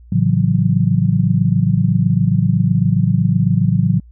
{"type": "chord", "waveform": "sine", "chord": "F# minor seventh", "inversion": "first", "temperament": "just", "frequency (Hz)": [111, 138.75, 166.5, 185], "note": ["A2", "C#3", "E3", "F#3"], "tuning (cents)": [16, 2, 18, 0], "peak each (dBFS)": -17, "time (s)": [0.12, 4], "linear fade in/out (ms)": 5, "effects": ["added 59 Hz sine -39 dBFS peak until 4.11 s"]}